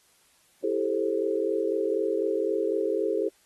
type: chord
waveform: sine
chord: A minor seventh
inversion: second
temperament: just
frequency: 330 / 396 / 440 / 528 Hz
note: E4 / G4 / A4 / C5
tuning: +2 / +18 / 0 / +16 cents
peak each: -31 / -28 / -28 / -31 dBFS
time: 0.63-3.29 s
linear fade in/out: 10 ms
effects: white hiss -63 dBFS RMS until 3.45 s + AAC 32 kbps